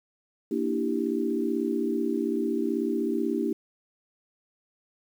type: chord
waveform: sine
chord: E half-diminished seventh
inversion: second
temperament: equal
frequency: 233.1 / 293.7 / 329.6 / 392 Hz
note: Bb3 / D4 / E4 / G4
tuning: 0 / 0 / 0 / 0 cents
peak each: -30 dBFS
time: 0.51-3.53 s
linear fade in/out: 5 ms
effects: 9-bit